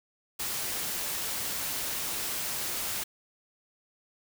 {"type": "noise", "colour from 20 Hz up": "white", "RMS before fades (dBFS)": -33, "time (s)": [0.39, 3.04], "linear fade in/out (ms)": 10, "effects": []}